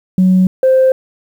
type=tone pair in turn; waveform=sine; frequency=185.5 / 522.6 Hz; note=F#3 / C5; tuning=+5 / -2 cents; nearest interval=octave + tritone; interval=1793 cents; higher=second; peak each=-5 dBFS; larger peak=neither; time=0.18-0.47 / 0.63-0.92 s; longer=neither; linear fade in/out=2 ms; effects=tanh soft clip ceiling -3 dBFS + 7-bit

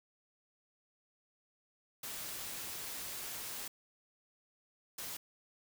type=noise bursts at uneven times; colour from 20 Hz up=white; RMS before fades=-43 dBFS; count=2; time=2.03-3.68 / 4.98-5.17 s; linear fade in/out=5 ms; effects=none

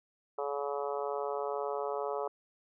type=harmonic tone; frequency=142.1 Hz; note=C#3; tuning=43 cents sharp; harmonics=3 / 4 / 5 / 6 / 7 / 8 / 9; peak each=-36 / -38 / -40 / -42 / -43 / -44 / -45 dBFS; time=0.38-2.28 s; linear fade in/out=5 ms; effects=none

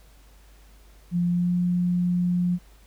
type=tone with pitch glide; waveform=sine; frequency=174.61 to 177.35 Hz; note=F3 to F3; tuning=0 to +27 cents; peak=-20 dBFS; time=1.11-2.59 s; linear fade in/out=50 ms; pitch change=+27 cents; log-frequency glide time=1.28-1.53 s; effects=added 50 Hz sine -50 dBFS peak until 2.86 s + pink hiss -58 dBFS RMS until 2.86 s

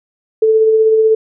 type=tone with tremolo; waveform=sine; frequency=440 Hz; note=A4; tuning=in tune; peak=-6 dBFS; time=0.42-1.15 s; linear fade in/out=5 ms; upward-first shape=sine; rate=16 Hz; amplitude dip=30%; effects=none

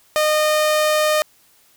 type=tone; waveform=sawtooth; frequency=612 Hz; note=D#5; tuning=29 cents flat; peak=-11 dBFS; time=0.16-1.22 s; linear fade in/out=0 ms; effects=white hiss -55 dBFS RMS until 1.76 s

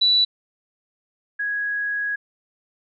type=tone pair in turn; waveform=sine; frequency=3951 / 1661.2 Hz; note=B7 / G#6; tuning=0 / 0 cents; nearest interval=octave + minor third; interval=1500 cents; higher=first; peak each=-14 / -22 dBFS; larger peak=first; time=0.01-0.25 / 1.39-2.16 s; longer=second; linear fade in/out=10 ms; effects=none

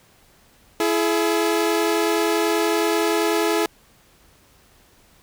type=tone pair together; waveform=sawtooth; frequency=334.1 / 424.6 Hz; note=E4 / G#4; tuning=+23 / +38 cents; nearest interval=major third; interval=415 cents; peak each=-17 / -17 dBFS; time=0.8-3.66 s; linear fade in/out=2 ms; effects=pink hiss -55 dBFS RMS until 5.22 s

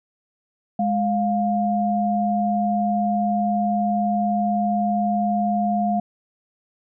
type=tone pair together; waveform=sine; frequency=207.7 / 704.3 Hz; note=G#3 / F5; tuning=0 / +14 cents; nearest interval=octave + major sixth; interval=2114 cents; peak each=-21 dBFS; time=0.79-6 s; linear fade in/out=5 ms; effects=none

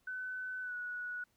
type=tone with pitch glide; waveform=sine; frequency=1509 to 1467.7 Hz; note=F#6 to F#6; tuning=+34 to -14 cents; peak=-38 dBFS; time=0.07-1.24 s; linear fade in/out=5 ms; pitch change=-48 cents; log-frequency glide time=0.62-0.74 s; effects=pink hiss -75 dBFS RMS until 1.36 s

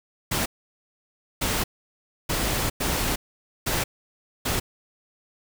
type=noise bursts at uneven times; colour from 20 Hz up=pink; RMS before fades=-25 dBFS; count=6; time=0.31-0.46 / 1.41-1.64 / 2.29-2.7 / 2.8-3.16 / 3.66-3.84 / 4.45-4.6 s; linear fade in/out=10 ms; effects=none

